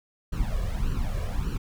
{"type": "noise with flanger", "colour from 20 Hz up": "brown", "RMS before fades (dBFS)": -27, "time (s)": [0.32, 1.58], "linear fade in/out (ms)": 10, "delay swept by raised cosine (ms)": [0.68, 1.78], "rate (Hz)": 1.7, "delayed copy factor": 0.85, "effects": []}